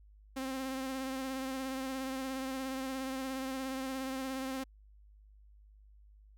sawtooth tone with vibrato, 264.2 Hz, C4, 17 cents sharp, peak -32 dBFS, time 0.36-4.64 s, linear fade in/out 10 ms, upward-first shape triangle, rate 17 Hz, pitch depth 34 cents each way, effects added 51 Hz sine -56 dBFS peak until 6.37 s

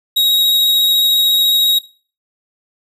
45% pulse tone with vibrato, 3800 Hz, A#7, 33 cents sharp, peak -10 dBFS, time 0.16-1.79 s, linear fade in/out 10 ms, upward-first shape sine, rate 14 Hz, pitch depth 9 cents each way, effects noise-tail reverb RT60 0.4 s tail -19 dB re dry

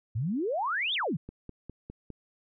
sine exponential two-way sweep, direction up then down, 99.3 to 3729 to 127.8 Hz, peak -27 dBFS, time 0.15-1.17 s, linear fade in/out 10 ms, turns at 0.94 s
click train, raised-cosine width 3 ms, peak -28 dBFS, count 5, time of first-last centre 1.29-2.103 s, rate 4.92 Hz
effects none

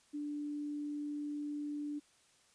sine tone, 293.7 Hz, D4, in tune, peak -37 dBFS, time 0.13-2 s, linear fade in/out 20 ms, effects white hiss -68 dBFS RMS until 2.54 s + resampled to 22050 Hz

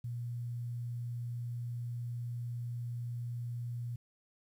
sine tone with quantisation, 119.7 Hz, A#2, 46 cents sharp, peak -36 dBFS, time 0.04-3.96 s, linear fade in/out 5 ms, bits 11, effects none

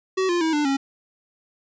square tone with pitch steps, 377.9 / 348.5 / 321.5 / 296.5 / 273.5 Hz, F#4 / F4 / E4 / D4 / C#4, +37 / -4 / -43 / +17 / -23 cents, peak -20 dBFS, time 0.17-0.77 s, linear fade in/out 10 ms, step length 120 ms, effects resampled to 16000 Hz

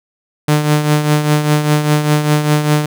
sawtooth tone with tremolo, 150 Hz, D3, 37 cents sharp, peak -4 dBFS, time 0.48-2.86 s, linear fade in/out 5 ms, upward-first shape triangle, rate 5 Hz, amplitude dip 65%, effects none

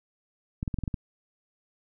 clicks, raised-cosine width 5 ms, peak -17 dBFS, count 7, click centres 0.629 / 0.678 / 0.742 / 0.787 / 0.837 / 0.878 / 0.942 s, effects none

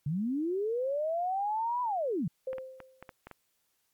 sine linear two-way sweep, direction up then down, 135.1 to 1000 to 135.1 Hz, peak -28 dBFS, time 0.06-2.28 s, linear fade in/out 5 ms, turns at 1.82 s
sine tone with exponential decay, 522 Hz, C5, 4 cents flat, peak -30 dBFS, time 2.47-3.12 s, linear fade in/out 5 ms, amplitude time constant 140 ms
clicks, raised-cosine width 0.5 ms, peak -29 dBFS, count 7, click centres 2.531 / 2.583 / 2.803 / 3.026 / 3.092 / 3.27 / 3.313 s
effects white hiss -75 dBFS RMS until 3.93 s + MP3 96 kbps

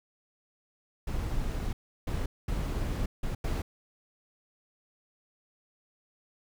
brown noise bursts at uneven times, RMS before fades -31 dBFS, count 5, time 1.07-1.73 / 2.07-2.26 / 2.48-3.06 / 3.23-3.35 / 3.44-3.62 s, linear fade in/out 5 ms, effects none

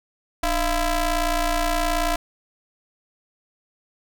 sawtooth ring-modulated tone, 329.6 Hz, E4, in tune, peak -13 dBFS, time 0.43-2.16 s, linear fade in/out 5 ms, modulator 359 Hz, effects 9-bit

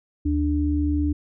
sine tone pair together, 76.24 / 294.9 Hz, D#2 / D4, -35 / +7 cents, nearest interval octave + major seventh, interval 2342 cents, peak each -22 dBFS, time 0.25-1.13 s, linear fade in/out 10 ms, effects none

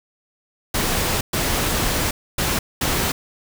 pink noise bursts at uneven times, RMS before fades -21 dBFS, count 4, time 0.74-1.21 / 1.33-2.11 / 2.38-2.59 / 2.81-3.12 s, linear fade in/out 5 ms, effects none

